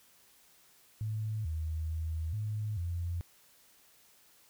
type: tone with pitch steps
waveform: sine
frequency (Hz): 108.4 / 79.3 / 80 / 106.6 / 86.2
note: A2 / D#2 / D#2 / G#2 / F2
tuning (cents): -25 / +33 / +49 / +46 / -22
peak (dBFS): -32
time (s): 1.01-3.21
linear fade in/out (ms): 0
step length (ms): 440
effects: white hiss -63 dBFS RMS until 4.49 s